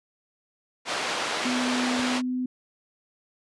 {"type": "band-pass noise", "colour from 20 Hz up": "pink", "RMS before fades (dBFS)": -29, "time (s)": [0.85, 2.22], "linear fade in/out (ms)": 50, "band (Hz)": [490, 5200], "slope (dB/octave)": 12}
{"type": "tone with pitch glide", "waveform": "sine", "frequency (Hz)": [250, 252.8], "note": ["B3", "B3"], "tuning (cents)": [21, 41], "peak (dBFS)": -25, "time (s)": [1.45, 2.46], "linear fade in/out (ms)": 5, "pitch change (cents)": 20, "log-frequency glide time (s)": [1.96, 2.33]}
{"type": "noise with exponential decay", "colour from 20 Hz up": "pink", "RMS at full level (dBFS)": -36, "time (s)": [1.99, 2.08], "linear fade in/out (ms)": 0, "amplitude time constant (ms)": 18}
{"effects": ["resampled to 24000 Hz"]}